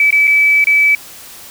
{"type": "tone with dropouts", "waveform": "sine", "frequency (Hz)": 2300, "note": "D7", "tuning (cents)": -37, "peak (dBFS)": -7, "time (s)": [0, 0.95], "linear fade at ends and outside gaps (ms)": 2, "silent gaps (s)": [[0.106, 0.126], [0.272, 0.276], [0.642, 0.67]], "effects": ["white hiss -35 dBFS RMS until 1.5 s"]}